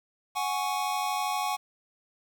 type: chord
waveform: square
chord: F# suspended second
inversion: none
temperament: just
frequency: 740 / 832.5 / 1110 Hz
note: F#5 / G#5 / C#6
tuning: 0 / +4 / +2 cents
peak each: -33 / -32 / -33 dBFS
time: 0.35-1.57 s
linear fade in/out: 20 ms
effects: 9-bit